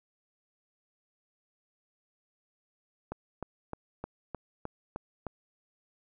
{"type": "click train", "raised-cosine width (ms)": 1, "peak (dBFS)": -22, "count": 8, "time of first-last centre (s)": [3.12, 5.267], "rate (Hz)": 3.26, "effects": []}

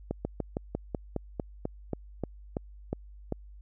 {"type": "slowing click train", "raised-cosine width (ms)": 2, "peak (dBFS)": -17, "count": 14, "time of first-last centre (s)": [0.11, 3.323], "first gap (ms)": 140, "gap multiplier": 1.09, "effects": ["added 50 Hz sine -46 dBFS peak until 3.61 s"]}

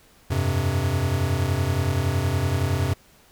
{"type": "chord", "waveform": "square", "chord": "F suspended second", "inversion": "none", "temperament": "equal", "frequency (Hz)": [87.31, 98, 130.81], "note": ["F2", "G2", "C3"], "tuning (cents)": [0, 0, 0], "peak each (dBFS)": -26, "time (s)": [0.3, 2.94], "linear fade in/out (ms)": 10, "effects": ["pink hiss -55 dBFS RMS until 3.31 s"]}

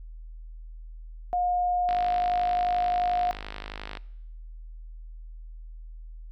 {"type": "tone", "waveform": "sine", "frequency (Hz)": 715, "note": "F5", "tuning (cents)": 41, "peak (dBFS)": -23, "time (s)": [1.33, 3.31], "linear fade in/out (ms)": 0}
{"type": "click train", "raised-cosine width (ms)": 0.3, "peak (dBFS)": -20, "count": 108, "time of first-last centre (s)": [1.89, 3.972], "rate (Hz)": 51.4}
{"effects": ["noise-tail reverb RT60 0.9 s tail -23 dB re dry", "added 40 Hz sine -39 dBFS peak until 6.31 s"]}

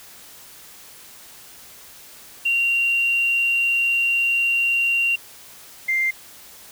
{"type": "tone pair in turn", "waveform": "sine", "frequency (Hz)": [2762, 2095], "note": ["F7", "C7"], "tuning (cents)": [-20, 2], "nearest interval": "perfect fourth", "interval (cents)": 478, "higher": "first", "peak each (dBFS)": [-16, -17], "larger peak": "first", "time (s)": [[2.45, 5.16], [5.88, 6.11]], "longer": "first", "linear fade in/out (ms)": 10, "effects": ["tanh soft clip ceiling -12 dBFS", "white hiss -44 dBFS RMS until 6.71 s"]}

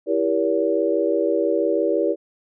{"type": "chord", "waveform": "sine", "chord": "E diminished seventh", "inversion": "none", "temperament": "just", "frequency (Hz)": [329.6, 395.6, 474.7, 569.6], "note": ["E4", "G4", "Bb4", "Db5"], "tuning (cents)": [0, 16, 31, 47], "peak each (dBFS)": -23, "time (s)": [0.06, 2.16], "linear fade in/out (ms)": 50, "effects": []}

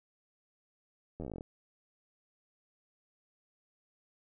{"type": "slowing click train", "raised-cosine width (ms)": 2, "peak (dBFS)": -28, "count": 13, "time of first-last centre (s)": [1.2, 1.409], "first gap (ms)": 11, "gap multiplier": 1.08, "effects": []}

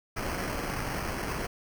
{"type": "noise with sample-and-hold", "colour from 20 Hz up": "pink", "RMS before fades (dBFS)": -33, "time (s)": [0.16, 1.47], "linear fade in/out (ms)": 10, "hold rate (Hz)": 3675, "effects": []}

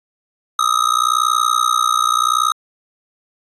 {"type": "tone with amplitude modulation", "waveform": "square", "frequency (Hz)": 1261, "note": "D#6", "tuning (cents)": 23, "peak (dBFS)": -10, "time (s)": [0.59, 2.52], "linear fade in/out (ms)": 2, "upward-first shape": "sine", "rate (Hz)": 60.8, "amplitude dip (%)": 100, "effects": ["resampled to 24000 Hz"]}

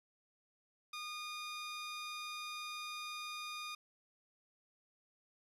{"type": "tone", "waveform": "15% pulse", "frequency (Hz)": 1222, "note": "D#6", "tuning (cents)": -32, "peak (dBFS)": -36, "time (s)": [0.93, 3.75], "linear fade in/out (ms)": 5, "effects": ["low-pass 10000 Hz 12 dB/octave", "12-bit"]}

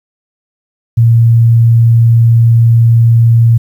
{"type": "tone", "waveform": "sine", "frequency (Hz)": 115.8, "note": "A#2", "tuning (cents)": -11, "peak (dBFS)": -3, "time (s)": [0.97, 3.58], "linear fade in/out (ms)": 10, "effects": ["7-bit"]}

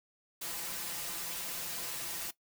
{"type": "noise with comb filter", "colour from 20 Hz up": "white", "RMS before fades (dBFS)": -39, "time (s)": [0.41, 2.31], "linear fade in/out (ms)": 10, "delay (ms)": 5.9, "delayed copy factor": 0.9, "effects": ["noise-tail reverb RT60 0.1 s tail -17 dB re dry"]}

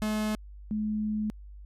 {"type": "tone pair in turn", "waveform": ["45% pulse", "sine"], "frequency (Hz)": [214.2, 213.3], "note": ["A3", "G#3"], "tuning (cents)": [-46, 46], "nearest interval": "unison", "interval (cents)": 8, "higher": "first", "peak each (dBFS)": -27, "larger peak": "neither", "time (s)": [[0.02, 0.35], [0.71, 1.3]], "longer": "second", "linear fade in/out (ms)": 0, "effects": ["added 50 Hz sine -43 dBFS peak until 1.65 s", "resampled to 32000 Hz"]}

